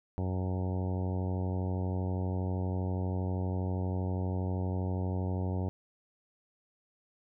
harmonic tone with a mistuned harmonic, 92.5 Hz, F#2, in tune, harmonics 1 / 2 / 3 / 4 / 5 / 6 / 7 / 8 / 9 / 10, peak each -31 / -37 / -41 / -43 / -45 / -47 / -48 / -49 / -50 / -51 dBFS, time 0.18-5.69 s, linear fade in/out 0 ms, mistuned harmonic 10, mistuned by -17 cents, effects none

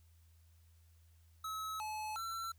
square tone with pitch steps, 1290 / 859 / 1346 Hz, E6 / A5 / E6, -38 / -42 / +36 cents, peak -40 dBFS, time 1.44-2.52 s, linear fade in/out 5 ms, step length 360 ms, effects added 82 Hz sine -62 dBFS peak until 2.58 s + white hiss -75 dBFS RMS until 2.58 s

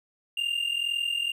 triangle tone pair together, 2791 / 2833 Hz, F7 / F7, -2 / +24 cents, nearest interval unison, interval 26 cents, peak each -26 / -29 dBFS, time 0.37-1.32 s, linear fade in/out 5 ms, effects none

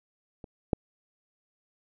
clicks, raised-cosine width 2 ms, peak -29 / -10 dBFS, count 2, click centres 0.442 / 0.732 s, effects none

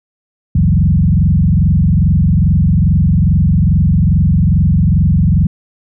sine tone with frequency modulation, 122.9 Hz, B2, 8 cents flat, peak -7 dBFS, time 0.55-5.47 s, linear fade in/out 5 ms, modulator 22.4 Hz, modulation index 2.8, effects none

